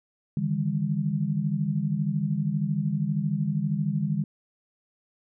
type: tone cluster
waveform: sine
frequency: 147.1 / 159.9 / 201.7 Hz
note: D3 / D#3 / G3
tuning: +3 / +48 / +50 cents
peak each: -28 dBFS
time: 0.37-4.24 s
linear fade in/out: 2 ms
effects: none